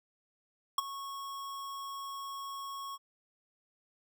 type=tone with ADSR envelope; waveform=square; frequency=1101 Hz; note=C#6; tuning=12 cents flat; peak=-24 dBFS; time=0.78-2.98 s; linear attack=4 ms; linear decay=19 ms; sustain=-16 dB; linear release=38 ms; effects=none